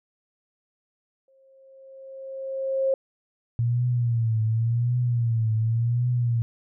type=tone with exponential growth; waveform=sine; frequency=535 Hz; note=C5; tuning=38 cents sharp; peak=-18 dBFS; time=1.28-2.94 s; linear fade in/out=2 ms; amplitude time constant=360 ms
type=tone with vibrato; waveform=sine; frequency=116.54 Hz; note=A#2; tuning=in tune; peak=-20 dBFS; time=3.59-6.42 s; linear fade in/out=0 ms; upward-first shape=triangle; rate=0.9 Hz; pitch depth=110 cents each way
effects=none

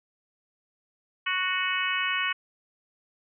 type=harmonic tone with a mistuned harmonic; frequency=370 Hz; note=F#4; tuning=in tune; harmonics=3 / 4 / 5 / 6 / 7 / 8; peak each=-32 / -32 / -32 / -32 / -32 / -32 dBFS; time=1.26-2.33 s; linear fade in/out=10 ms; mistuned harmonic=7; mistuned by=-20 cents; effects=none

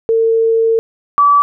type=tone pair in turn; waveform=sine; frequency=452.3 / 1151.3 Hz; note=A4 / D6; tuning=+48 / -35 cents; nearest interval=octave + major third; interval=1617 cents; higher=second; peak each=-9 / -6 dBFS; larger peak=second; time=0.09-0.79 / 1.18-1.42 s; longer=first; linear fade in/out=0 ms; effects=none

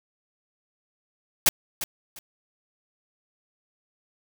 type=noise with echo; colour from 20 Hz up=white; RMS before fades=-17 dBFS; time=1.46-1.49 s; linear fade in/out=2 ms; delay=350 ms; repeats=2; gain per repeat=-13 dB; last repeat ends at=2.19 s; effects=none

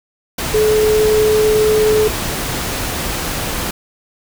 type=tone in noise; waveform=sine; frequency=429.6 Hz; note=A4; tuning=41 cents flat; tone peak=-10 dBFS; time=0.54-2.08 s; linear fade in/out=5 ms; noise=pink; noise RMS=-21 dBFS; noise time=0.38-3.71 s; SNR=+8 dB; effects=none

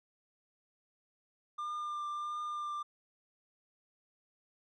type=tone with vibrato; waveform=triangle; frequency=1197 Hz; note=D6; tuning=33 cents sharp; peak=-34 dBFS; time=1.58-2.83 s; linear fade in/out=10 ms; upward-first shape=triangle; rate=1.5 Hz; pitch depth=18 cents each way; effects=resampled to 22050 Hz

